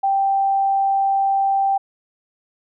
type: tone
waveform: sine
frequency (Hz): 784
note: G5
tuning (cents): 0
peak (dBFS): -15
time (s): 0.03-1.78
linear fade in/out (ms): 10
effects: none